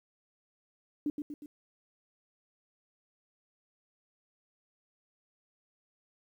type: tone with echo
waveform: sine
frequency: 294.6 Hz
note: D4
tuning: 6 cents sharp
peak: -28 dBFS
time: 1.06-1.1 s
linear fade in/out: 2 ms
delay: 120 ms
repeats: 3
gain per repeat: -5 dB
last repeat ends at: 1.46 s
effects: 11-bit